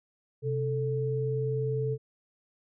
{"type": "tone pair together", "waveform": "sine", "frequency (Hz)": [130.57, 440], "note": ["C3", "A4"], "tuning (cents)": [-3, 0], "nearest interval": "octave + major sixth", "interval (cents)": 2103, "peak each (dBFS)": [-29, -30], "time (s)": [0.42, 1.98], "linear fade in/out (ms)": 50, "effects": []}